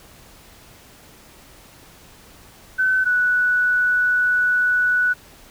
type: tone pair in turn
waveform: sine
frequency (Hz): 1520 / 1478.4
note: F#6 / F#6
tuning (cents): +46 / -2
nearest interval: unison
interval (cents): 48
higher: first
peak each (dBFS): -15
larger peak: neither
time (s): 2.78-3.05 / 3.05-5.14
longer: second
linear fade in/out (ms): 20
effects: pink hiss -47 dBFS RMS until 5.5 s